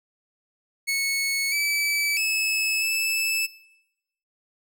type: tone with pitch steps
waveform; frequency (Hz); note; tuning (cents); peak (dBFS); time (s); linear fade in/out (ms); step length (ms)
sawtooth; 2203 / 2304 / 2598 / 2626; C#7 / D7 / E7 / E7; -11 / -34 / -26 / -7; -19; 0.87-3.47; 20; 650
effects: noise-tail reverb RT60 0.9 s tail -20 dB re dry